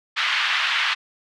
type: band-pass noise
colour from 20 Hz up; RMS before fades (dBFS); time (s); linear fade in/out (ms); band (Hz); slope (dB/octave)
white; -22; 0.16-0.95; 20; 1100 to 3300; 24
effects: none